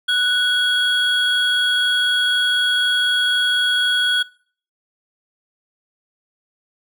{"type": "tone pair together", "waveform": "triangle", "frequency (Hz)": [1480, 3322], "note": ["F#6", "G#7"], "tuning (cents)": [0, 0], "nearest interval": "octave + major second", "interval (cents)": 1400, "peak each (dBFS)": [-17, -16], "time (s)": [0.08, 4.23], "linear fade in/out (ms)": 10, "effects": ["noise-tail reverb RT60 0.5 s tail -22 dB re dry"]}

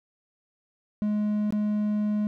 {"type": "tone with dropouts", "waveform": "triangle", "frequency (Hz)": 210, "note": "G#3", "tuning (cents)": 19, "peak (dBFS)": -21, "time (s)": [1.02, 2.27], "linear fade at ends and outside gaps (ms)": 0, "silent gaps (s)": [1.506, 1.524], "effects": []}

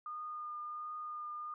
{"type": "tone with vibrato", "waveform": "sine", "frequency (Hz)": 1218, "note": "D#6", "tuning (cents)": -37, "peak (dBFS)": -40, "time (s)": [0.06, 1.54], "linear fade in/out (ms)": 2, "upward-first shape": "triangle", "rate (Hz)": 1.4, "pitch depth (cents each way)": 16, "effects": []}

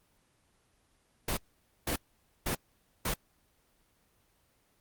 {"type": "noise bursts", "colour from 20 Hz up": "pink", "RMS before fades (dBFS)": -31, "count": 4, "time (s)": [1.28, 3.14], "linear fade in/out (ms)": 5, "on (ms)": 90, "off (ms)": 500, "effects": ["pink hiss -70 dBFS RMS until 4.8 s", "Opus 24 kbps"]}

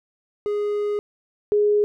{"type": "tone pair in turn", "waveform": ["triangle", "sine"], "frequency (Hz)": [414.2, 415.8], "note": ["G#4", "G#4"], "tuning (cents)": [-5, 2], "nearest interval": "unison", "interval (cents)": 7, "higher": "second", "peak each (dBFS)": [-19, -15], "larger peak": "second", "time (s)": [[0.46, 0.99], [1.52, 1.84]], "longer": "first", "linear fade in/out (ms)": 0, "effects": []}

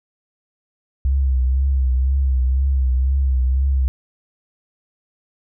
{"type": "tone with vibrato", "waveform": "sine", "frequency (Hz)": 65.7, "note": "C2", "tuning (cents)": 8, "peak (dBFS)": -14, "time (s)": [1.05, 3.88], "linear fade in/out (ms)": 0, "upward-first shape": "triangle", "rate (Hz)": 2, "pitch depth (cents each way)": 78, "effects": []}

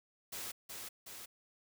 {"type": "noise with echo", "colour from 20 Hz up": "white", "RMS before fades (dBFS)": -43, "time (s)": [0.32, 0.52], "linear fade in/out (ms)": 10, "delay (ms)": 370, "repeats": 2, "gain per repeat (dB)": -3, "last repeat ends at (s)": 1.26, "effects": []}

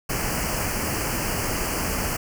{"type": "band-stop noise", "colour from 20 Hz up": "pink", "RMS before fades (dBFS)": -26, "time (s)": [0.09, 2.17], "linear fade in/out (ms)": 10, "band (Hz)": [3000, 4500], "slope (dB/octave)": 96, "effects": []}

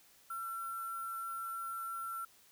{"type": "tone with sample-and-hold", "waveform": "sine", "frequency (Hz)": 1353, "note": "E6", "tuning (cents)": 45, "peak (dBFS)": -38, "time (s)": [0.3, 2.25], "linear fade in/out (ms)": 5, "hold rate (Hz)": 11025, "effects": ["white hiss -64 dBFS RMS until 2.51 s"]}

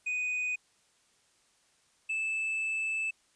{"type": "tone pair in turn", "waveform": "triangle", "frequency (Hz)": [2489, 2628], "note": ["D#7", "E7"], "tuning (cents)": [0, -6], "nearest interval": "minor second", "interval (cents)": 94, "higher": "second", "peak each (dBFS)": -28, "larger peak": "neither", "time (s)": [[0.06, 0.56], [2.09, 3.11]], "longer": "second", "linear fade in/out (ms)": 10, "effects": ["white hiss -68 dBFS RMS until 3.35 s", "resampled to 22050 Hz"]}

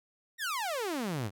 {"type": "exponential sweep", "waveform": "sawtooth", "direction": "down", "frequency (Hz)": [1920, 91.7], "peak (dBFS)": -28, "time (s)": [0.38, 1.31], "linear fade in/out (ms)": 50, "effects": []}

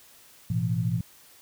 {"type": "chord", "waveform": "sine", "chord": "A suspended second", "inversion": "none", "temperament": "equal with one note detuned", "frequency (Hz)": [110, 123.47, 168.96], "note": ["A2", "B2", "E3"], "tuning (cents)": [0, 0, 43], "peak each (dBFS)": -28, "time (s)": [0.5, 1.01], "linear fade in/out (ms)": 5, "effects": ["white hiss -54 dBFS RMS until 1.41 s"]}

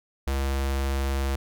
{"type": "tone with notch filter", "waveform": "square", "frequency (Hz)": 67.9, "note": "C#2", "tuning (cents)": -35, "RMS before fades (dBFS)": -26, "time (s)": [0.27, 1.36], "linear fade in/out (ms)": 5, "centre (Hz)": 140, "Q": 0.7, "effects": []}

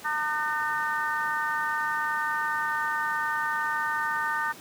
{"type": "harmonic tone", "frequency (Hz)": 303.3, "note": "D#4", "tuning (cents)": -44, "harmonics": [3, 4, 5, 6], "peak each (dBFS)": [-31, -31, -31, -31], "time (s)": [0.04, 4.53], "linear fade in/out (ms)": 20, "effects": ["pink hiss -46 dBFS RMS until 4.6 s", "high-pass 150 Hz 12 dB/octave"]}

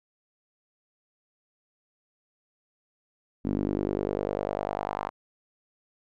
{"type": "tone with band-pass filter sweep", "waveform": "sawtooth", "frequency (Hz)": 50, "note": "G1", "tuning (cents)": 35, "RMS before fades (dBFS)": -30, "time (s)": [3.44, 5.1], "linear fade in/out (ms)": 20, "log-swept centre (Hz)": [250, 970], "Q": 2.4, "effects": []}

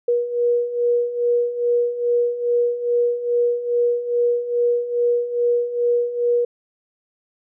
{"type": "beating tone pair", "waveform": "sine", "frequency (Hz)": [478.5, 480.9], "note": ["A#4", "B4"], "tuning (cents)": [45, -46], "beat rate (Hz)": 2.4, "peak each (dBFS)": [-23, -18], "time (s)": [0.08, 6.45], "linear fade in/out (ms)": 5, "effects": []}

